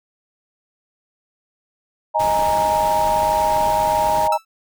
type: chord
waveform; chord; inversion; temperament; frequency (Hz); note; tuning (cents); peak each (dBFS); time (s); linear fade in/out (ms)
sine; D# suspended fourth; none; equal; 622.3 / 830.6 / 932.3; D#5 / G#5 / A#5; 0 / 0 / 0; -21 / -20 / -18; 2.14-4.38; 20
type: noise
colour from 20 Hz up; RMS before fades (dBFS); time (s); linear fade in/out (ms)
pink; -30; 2.19-4.28; 10
type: tone with exponential decay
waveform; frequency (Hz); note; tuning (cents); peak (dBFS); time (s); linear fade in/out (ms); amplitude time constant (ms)
sawtooth; 1318.5; E6; 0; -18; 4.32-4.45; 5; 27
effects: none